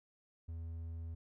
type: tone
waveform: triangle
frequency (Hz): 82.5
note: E2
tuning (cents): +2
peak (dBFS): -39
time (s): 0.48-1.15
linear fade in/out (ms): 10
effects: none